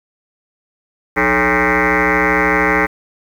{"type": "tone with frequency modulation", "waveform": "sine", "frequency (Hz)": 1181, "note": "D6", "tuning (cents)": 9, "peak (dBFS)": -10, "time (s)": [1.16, 2.87], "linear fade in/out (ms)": 20, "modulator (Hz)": 125, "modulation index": 7.8, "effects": ["tanh soft clip ceiling -6 dBFS", "7-bit"]}